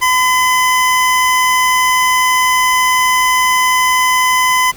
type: tone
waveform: 25% pulse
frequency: 1014 Hz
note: B5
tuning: 45 cents sharp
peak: -6 dBFS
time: 0.01-4.72 s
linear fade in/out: 20 ms
effects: pink hiss -38 dBFS RMS until 4.76 s